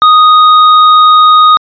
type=tone with tanh clipping; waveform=triangle; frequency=1244.5 Hz; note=D#6; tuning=in tune; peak=-3 dBFS; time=0.02-1.57 s; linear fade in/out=0 ms; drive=18 dB; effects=resampled to 11025 Hz